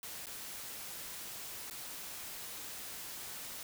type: noise with dropouts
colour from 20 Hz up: white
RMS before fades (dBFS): -45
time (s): 0.03-3.63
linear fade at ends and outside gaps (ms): 1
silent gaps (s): 0.258-0.268 / 1.699-1.709
effects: none